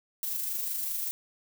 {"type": "noise with amplitude modulation", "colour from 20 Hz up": "violet", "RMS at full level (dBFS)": -31, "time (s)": [0.23, 1.11], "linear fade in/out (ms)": 0, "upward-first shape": "sine", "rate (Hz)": 25.2, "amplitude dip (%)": 35, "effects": []}